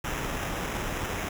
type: noise with sample-and-hold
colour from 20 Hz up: pink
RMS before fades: -32 dBFS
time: 0.04-1.29 s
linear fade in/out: 5 ms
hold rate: 4410 Hz
effects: none